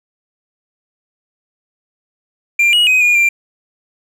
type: tone with pitch steps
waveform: triangle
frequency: 2382 / 2900 / 2516 / 2434 / 2373 Hz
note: D7 / F#7 / D#7 / D#7 / D7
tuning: +24 / -35 / +19 / -39 / +17 cents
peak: -7 dBFS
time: 2.59-3.29 s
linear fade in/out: 5 ms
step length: 140 ms
effects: none